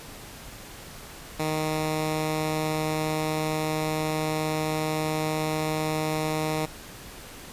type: tone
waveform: 10% pulse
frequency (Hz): 155.56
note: D#3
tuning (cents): 0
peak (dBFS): -17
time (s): 1.39-6.66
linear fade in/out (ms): 10
effects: pink hiss -43 dBFS RMS until 7.52 s + resampled to 32000 Hz